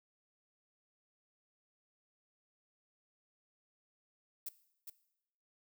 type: noise with echo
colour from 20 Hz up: violet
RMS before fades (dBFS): -41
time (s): 4.46-4.49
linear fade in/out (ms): 5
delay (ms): 410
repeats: 1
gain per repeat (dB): -6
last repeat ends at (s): 4.9
effects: noise-tail reverb RT60 0.8 s tail -17 dB re dry